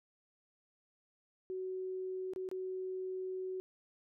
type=tone with dropouts; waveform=sine; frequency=373.5 Hz; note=F#4; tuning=16 cents sharp; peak=-37 dBFS; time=1.5-3.6 s; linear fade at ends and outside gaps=0 ms; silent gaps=2.335-2.361 / 2.489-2.514 s; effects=none